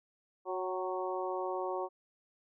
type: harmonic tone with a mistuned harmonic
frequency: 184.4 Hz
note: F#3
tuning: 6 cents flat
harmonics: 2 / 3 / 4 / 5 / 6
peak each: -37 / -39 / -40 / -41 / -42 dBFS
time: 0.45-1.89 s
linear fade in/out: 50 ms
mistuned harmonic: 4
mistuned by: +30 cents
effects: none